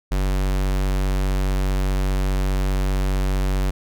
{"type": "tone", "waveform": "square", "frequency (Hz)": 47.57, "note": "F#1", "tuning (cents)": 49, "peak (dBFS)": -19, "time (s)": [0.11, 3.71], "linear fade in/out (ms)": 10, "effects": []}